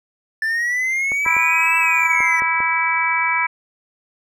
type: linear two-way sweep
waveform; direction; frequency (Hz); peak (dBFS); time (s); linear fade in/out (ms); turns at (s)
triangle; up then down; 1756 to 2653 to 1944; -16; 0.42-2.4; 2; 1.77
type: clicks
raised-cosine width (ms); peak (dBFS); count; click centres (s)
1; -17; 6; 1.119 / 1.263 / 1.367 / 2.205 / 2.421 / 2.604
type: harmonic tone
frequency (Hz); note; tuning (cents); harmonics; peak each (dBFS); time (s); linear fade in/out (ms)
328.4; E4; -6; 3 / 4 / 5 / 6 / 7; -21 / -26 / -26 / -26 / -19; 1.25-3.47; 10
effects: none